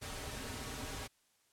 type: noise with comb filter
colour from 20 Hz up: pink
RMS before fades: -43 dBFS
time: 0.01-1.08 s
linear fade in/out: 20 ms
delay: 5.8 ms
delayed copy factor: -0.65
effects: white hiss -73 dBFS RMS until 1.52 s + low-pass 11000 Hz 12 dB/octave